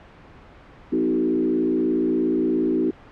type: tone with frequency modulation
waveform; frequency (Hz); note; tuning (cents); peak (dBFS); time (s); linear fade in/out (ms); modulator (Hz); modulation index
sine; 316.7; D#4; +31; -18; 0.92-2.91; 10; 57; 1.3
effects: pink hiss -46 dBFS RMS until 3.11 s + low-pass 2000 Hz 12 dB/octave